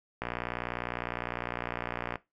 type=click train; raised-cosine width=0.5 ms; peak=-17 dBFS; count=117; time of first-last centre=0.22-2.157 s; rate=59.9 Hz; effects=noise-tail reverb RT60 0.2 s tail -19 dB re dry